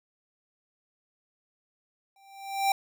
square tone with exponential growth, 785 Hz, G5, 2 cents sharp, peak -20 dBFS, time 2.16-2.72 s, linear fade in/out 2 ms, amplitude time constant 120 ms, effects none

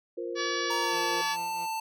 sine chord, F suspended fourth, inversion none, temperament equal, 349.2 / 466.2 / 523.3 Hz, F4 / Bb4 / C5, 0 / 0 / 0 cents, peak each -35 / -36 / -39 dBFS, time 0.17-1.22 s, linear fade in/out 10 ms
harmonic tone, 572 Hz, D5, 46 cents flat, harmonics 2 / 3 / 4 / 5 / 6 / 7 / 8 / 9 / 10, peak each -35 / -34 / -39 / -41 / -39 / -41 / -40 / -43 / -40 dBFS, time 0.35-1.37 s, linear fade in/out 50 ms
square tone with pitch glide, 932.3 to 888.1 Hz, A#5 to A5, 0 to +16 cents, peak -31 dBFS, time 0.7-1.8 s, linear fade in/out 5 ms, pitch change -84 cents, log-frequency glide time 0.81-0.99 s
10% pulse tone with tremolo, 170 Hz, F3, 46 cents flat, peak -35 dBFS, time 0.9-1.68 s, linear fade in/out 50 ms, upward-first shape triangle, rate 4.4 Hz, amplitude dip 70%
effects none

